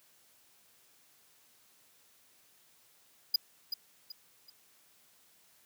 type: tone with echo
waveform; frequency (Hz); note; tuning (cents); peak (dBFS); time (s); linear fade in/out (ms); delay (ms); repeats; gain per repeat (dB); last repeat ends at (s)
square; 4917; D#8; -21; -23; 3.34-3.36; 5; 380; 3; -9; 4.5
effects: white hiss -65 dBFS RMS until 5.65 s + high-pass 80 Hz 12 dB/octave